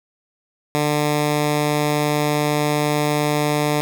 10% pulse tone, 148.7 Hz, D3, 22 cents sharp, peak -9 dBFS, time 0.75-3.81 s, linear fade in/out 0 ms, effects none

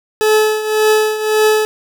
40% pulse tone with tremolo, 430.5 Hz, A4, 38 cents flat, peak -7 dBFS, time 0.21-1.65 s, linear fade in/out 0 ms, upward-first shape triangle, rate 1.8 Hz, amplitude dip 75%, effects none

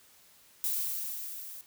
violet noise with level ramp, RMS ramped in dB -30 to -45 dBFS, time 0.64-1.61 s, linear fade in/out 0 ms, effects white hiss -60 dBFS RMS until 1.66 s

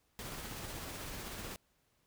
pink noise with tremolo, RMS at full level -43 dBFS, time 0.19-1.56 s, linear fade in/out 0 ms, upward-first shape sine, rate 16 Hz, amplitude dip 25%, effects pink hiss -75 dBFS RMS until 2.06 s

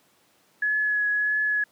sine tone with vibrato, 1693 Hz, G#6, 33 cents sharp, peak -21 dBFS, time 0.62-1.64 s, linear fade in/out 5 ms, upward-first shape triangle, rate 1.6 Hz, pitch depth 19 cents each way, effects pink hiss -62 dBFS RMS until 1.71 s + high-pass 200 Hz 12 dB/octave

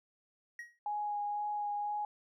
triangle tone with exponential decay, 1895 Hz, A#6, 28 cents sharp, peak -37 dBFS, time 0.59-0.79 s, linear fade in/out 2 ms, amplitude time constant 43 ms
sine tone with vibrato, 829 Hz, G#5, 3 cents flat, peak -33 dBFS, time 0.86-2.05 s, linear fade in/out 2 ms, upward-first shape sine, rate 2 Hz, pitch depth 12 cents each way
effects none

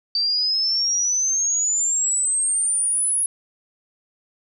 sine exponential sweep, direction up, 4622 to 10560 Hz, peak -18 dBFS, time 0.15-3.26 s, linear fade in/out 2 ms, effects 10-bit

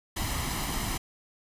pink noise with comb filter, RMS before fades -31 dBFS, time 0.16-0.98 s, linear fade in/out 10 ms, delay 0.99 ms, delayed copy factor +0.55, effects resampled to 32000 Hz

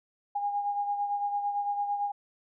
sine beating tone pair, 814 / 822.9 Hz, G#5 / G#5, -35 / -16 cents, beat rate 8.9 Hz, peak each -28 / -37 dBFS, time 0.35-2.12 s, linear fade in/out 10 ms, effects none

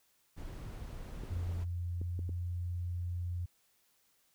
brown noise, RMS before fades -44 dBFS, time 0.36-1.65 s, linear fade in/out 20 ms
clicks, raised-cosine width 3 ms, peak -31 dBFS, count 4, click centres 1.236 / 2.015 / 2.192 / 2.293 s
sine tone with pitch glide, 87.31 to 87.87 Hz, F2 to F2, 0 to +11 cents, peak -34 dBFS, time 1.3-3.46 s, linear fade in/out 10 ms, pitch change +11 cents, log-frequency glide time 1.92-2.19 s
effects white hiss -72 dBFS RMS until 4.34 s

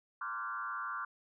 sine tone with frequency modulation, 1275 Hz, D#6, 42 cents sharp, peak -36 dBFS, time 0.21-1.05 s, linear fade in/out 5 ms, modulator 114 Hz, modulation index 2.1, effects none

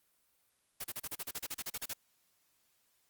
white noise bursts, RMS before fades -39 dBFS, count 15, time 0.8-1.936 s, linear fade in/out 10 ms, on 44 ms, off 34 ms, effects white hiss -74 dBFS RMS until 3.09 s + Opus 32 kbps

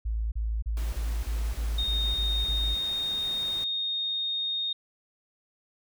sine tone bursts, 55 Hz, A1, in tune, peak -26 dBFS, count 9, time 0.05-2.752 s, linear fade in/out 10 ms, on 270 ms, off 34 ms
pink noise, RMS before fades -44 dBFS, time 0.77-3.64 s, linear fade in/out 0 ms
sine tone, 3699 Hz, A#7, 14 cents flat, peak -27 dBFS, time 1.78-4.73 s, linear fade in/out 5 ms
effects none

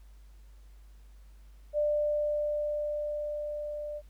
sine tone with level ramp, 594 Hz, D5, 20 cents sharp, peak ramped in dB -24 to -35 dBFS, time 1.73-4.02 s, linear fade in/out 50 ms, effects added 50 Hz sine -50 dBFS peak until 4.09 s + pink hiss -68 dBFS RMS until 4.09 s

